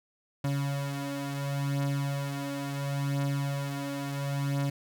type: beating tone pair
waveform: 35% pulse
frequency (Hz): 140 / 140.72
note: C#3 / C#3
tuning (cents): +18 / +26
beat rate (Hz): 0.72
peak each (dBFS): -29 / -33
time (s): 0.44-4.7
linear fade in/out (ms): 5
effects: none